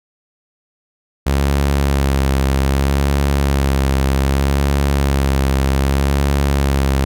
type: tone with vibrato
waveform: sawtooth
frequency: 68.7 Hz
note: C#2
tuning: 15 cents flat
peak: -9 dBFS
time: 1.26-7.05 s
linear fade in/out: 10 ms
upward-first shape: sine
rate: 0.64 Hz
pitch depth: 34 cents each way
effects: none